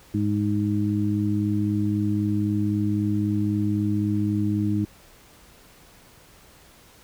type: harmonic tone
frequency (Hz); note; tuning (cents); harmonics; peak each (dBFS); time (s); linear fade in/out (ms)
103.83; G#2; 0; 1 / 2 / 3; -25 / -25 / -25; 0.14-4.85; 5
effects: pink hiss -52 dBFS RMS until 7.03 s